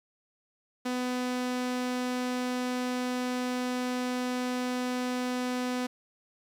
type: tone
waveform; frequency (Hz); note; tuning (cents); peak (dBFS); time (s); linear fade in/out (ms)
sawtooth; 250.1; B3; +22; -25; 0.85-5.87; 10
effects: low-pass 9000 Hz 12 dB/octave + 9-bit